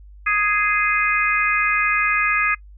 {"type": "harmonic tone", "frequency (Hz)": 415.6, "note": "G#4", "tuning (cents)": 1, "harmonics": [3, 4, 5, 6], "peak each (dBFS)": [-22, -22, -22, -22], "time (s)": [0.26, 2.55], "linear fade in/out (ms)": 10, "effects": ["noise-tail reverb RT60 0.1 s tail -23 dB re dry", "added 50 Hz sine -40 dBFS peak until 2.77 s"]}